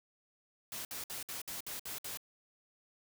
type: noise bursts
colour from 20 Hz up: white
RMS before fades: -42 dBFS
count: 8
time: 0.72-2.173 s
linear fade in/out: 2 ms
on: 130 ms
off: 59 ms
effects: none